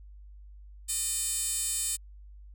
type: tone with high-pass filter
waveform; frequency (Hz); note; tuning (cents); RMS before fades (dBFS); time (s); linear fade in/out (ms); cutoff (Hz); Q
10% pulse; 610; D#5; -34; -31; 0.88-1.97; 20; 7100; 2.7
effects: added 50 Hz sine -46 dBFS peak until 2.54 s